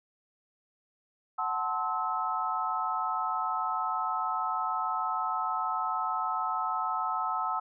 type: chord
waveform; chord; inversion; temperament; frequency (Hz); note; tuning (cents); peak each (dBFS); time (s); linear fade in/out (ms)
sine; F# half-diminished seventh; none; equal with one note detuned; 740 / 880 / 1046.5 / 1294.4; F#5 / A5 / C6 / E6; 0 / 0 / 0 / -32; -35 / -34 / -36 / -31; 1.38-7.6; 10
effects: none